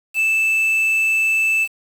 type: tone with quantisation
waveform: triangle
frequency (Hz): 2637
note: E7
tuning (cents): 0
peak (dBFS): -13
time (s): 0.14-1.68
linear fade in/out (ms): 50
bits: 6
effects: none

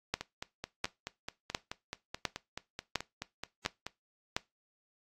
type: two click trains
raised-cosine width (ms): 0.2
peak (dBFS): -20 / -12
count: 18 / 7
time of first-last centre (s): 0.21-3.866 / 0.14-4.365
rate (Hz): 4.65 / 1.42
effects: noise-tail reverb RT60 0.2 s tail -20 dB re dry + AAC 48 kbps

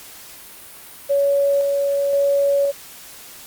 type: tone with tremolo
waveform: sine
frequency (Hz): 562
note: C#5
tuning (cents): +24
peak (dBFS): -14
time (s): 1.09-2.72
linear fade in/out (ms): 20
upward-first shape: square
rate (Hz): 0.96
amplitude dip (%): 25
effects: white hiss -40 dBFS RMS until 3.46 s + Opus 48 kbps

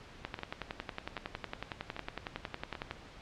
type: two click trains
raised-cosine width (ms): 0.3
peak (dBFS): -20 / -24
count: 30 / 4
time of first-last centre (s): 0.25-2.911 / 0.39-2.752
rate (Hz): 10.9 / 1.27
effects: pink hiss -52 dBFS RMS until 3.21 s + low-pass 4000 Hz 12 dB/octave

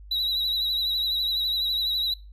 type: tone with vibrato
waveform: triangle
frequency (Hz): 3900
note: B7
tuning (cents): -23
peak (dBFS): -22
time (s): 0.11-2.14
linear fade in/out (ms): 5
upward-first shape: triangle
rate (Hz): 12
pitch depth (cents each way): 59
effects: noise-tail reverb RT60 0.3 s tail -22 dB re dry + added 50 Hz sine -42 dBFS peak until 2.32 s

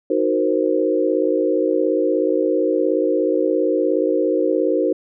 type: chord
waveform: sine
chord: C half-diminished seventh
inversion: first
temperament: equal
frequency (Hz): 311.1 / 370 / 466.2 / 523.3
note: Eb4 / Gb4 / Bb4 / C5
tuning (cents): 0 / 0 / 0 / 0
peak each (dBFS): -21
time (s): 0.1-4.93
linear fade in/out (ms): 5
effects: none

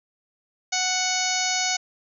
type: harmonic tone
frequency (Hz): 740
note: F#5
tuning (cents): 0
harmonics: 1 / 2 / 3 / 4 / 5 / 6 / 7 / 8 / 9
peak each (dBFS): -29 / -33 / -29 / -34 / -33 / -31 / -31 / -30 / -29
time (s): 0.72-1.77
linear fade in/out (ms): 10
effects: none

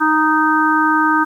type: harmonic tone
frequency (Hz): 310.4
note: D#4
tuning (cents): -4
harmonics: 1 / 3 / 4 / 5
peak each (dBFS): -17 / -17 / -17 / -17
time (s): 0-1.25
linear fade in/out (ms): 20
effects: 8-bit

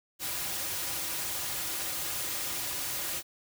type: noise with comb filter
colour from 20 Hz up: white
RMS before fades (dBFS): -34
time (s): 0.19-3.23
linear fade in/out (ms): 50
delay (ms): 4.5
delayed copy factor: -0.6
effects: none

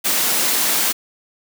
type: high-pass noise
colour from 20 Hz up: white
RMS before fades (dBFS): -18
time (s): 0.04-0.93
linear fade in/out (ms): 20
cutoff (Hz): 160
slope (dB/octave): 48
effects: none

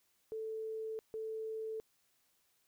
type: tone bursts at uneven times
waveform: sine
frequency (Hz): 440.8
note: A4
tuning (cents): +3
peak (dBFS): -38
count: 2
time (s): 0.32-0.99 / 1.14-1.8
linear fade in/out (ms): 0
effects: white hiss -75 dBFS RMS until 2.67 s

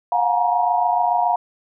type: tone cluster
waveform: sine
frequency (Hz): 710 / 737 / 852 / 947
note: F5 / F#5 / G#5 / A#5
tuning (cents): +28 / -7 / +44 / +27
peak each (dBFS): -19 / -25 / -24 / -20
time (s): 0.12-1.36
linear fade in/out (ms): 2
effects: none

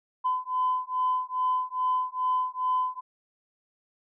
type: beating tone pair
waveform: sine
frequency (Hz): 1013 / 1015.4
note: B5 / B5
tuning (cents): +44 / +48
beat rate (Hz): 2.4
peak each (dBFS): -27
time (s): 0.24-3.01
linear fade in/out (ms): 20
effects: tanh soft clip ceiling -17 dBFS

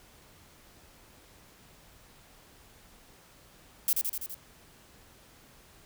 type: noise with echo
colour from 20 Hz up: violet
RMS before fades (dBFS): -25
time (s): 3.88-3.93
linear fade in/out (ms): 2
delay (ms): 83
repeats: 5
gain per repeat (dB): -3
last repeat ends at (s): 4.345
effects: pink hiss -57 dBFS RMS until 5.85 s

